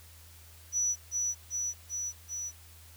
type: tone with echo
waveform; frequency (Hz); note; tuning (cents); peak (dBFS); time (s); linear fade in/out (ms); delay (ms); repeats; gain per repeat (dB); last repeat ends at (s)
sine; 5910; F#8; -3; -26; 0.72-0.96; 50; 390; 4; -2; 2.52
effects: added 82 Hz sine -53 dBFS peak until 2.96 s + white hiss -56 dBFS RMS until 2.96 s